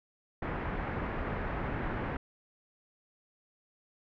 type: low-pass noise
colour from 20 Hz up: pink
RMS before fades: -35 dBFS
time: 0.42-2.17 s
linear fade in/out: 5 ms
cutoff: 2000 Hz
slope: 24 dB/octave
effects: none